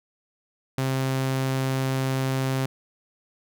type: tone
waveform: sawtooth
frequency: 132.6 Hz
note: C3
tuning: 23 cents sharp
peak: -19 dBFS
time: 0.78-2.66 s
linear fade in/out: 2 ms
effects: none